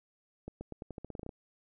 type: accelerating click train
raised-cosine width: 2 ms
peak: -28 dBFS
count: 13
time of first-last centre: 0.48-1.292 s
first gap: 130 ms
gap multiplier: 0.87
effects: none